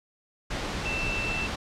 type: tone in noise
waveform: sine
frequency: 2668 Hz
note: E7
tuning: 20 cents sharp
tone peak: -29 dBFS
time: 0.85-1.47 s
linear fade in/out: 10 ms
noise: pink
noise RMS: -31 dBFS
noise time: 0.5-1.56 s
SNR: -1 dB
effects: low-pass 5000 Hz 12 dB/octave